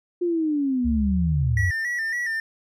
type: linear sweep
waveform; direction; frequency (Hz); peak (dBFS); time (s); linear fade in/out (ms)
sine; down; 357.1 to 84.4; -20; 0.21-1.71; 10
type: tone with pitch glide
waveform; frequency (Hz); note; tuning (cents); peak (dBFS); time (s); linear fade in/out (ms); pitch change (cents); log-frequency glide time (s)
sine; 70 to 77.22; C#2 to D#2; +18 to -13; -23; 0.84-1.66; 20; +169; 1.03-1.17
type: tone with vibrato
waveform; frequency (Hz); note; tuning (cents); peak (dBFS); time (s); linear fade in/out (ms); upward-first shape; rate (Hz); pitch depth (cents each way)
triangle; 1864.7; A#6; 0; -22; 1.57-2.4; 2; square; 3.6; 63
effects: none